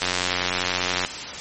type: click train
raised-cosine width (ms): 0.2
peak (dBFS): -4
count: 94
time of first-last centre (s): 0.02-1.049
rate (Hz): 90.4
effects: white hiss -32 dBFS RMS until 1.4 s + MP3 32 kbps